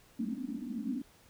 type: band-pass noise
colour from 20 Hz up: white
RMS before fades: -37 dBFS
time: 0.19-1.02 s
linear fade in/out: 5 ms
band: 200 to 290 Hz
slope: 96 dB/octave
effects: pink hiss -62 dBFS RMS until 1.29 s